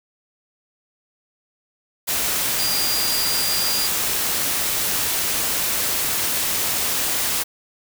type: tone in noise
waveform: sine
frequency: 4795 Hz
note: D8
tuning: 35 cents sharp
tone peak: -23 dBFS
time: 2.58-3.88 s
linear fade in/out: 20 ms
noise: white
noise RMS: -22 dBFS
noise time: 2.07-7.44 s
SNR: -4 dB
effects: none